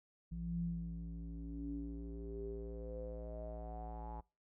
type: tone with low-pass filter sweep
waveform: square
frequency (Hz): 56.6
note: A1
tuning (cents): +50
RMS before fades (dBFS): -44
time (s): 0.31-4.21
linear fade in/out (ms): 10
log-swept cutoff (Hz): 150 to 890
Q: 9.5
effects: noise-tail reverb RT60 0.3 s tail -24 dB re dry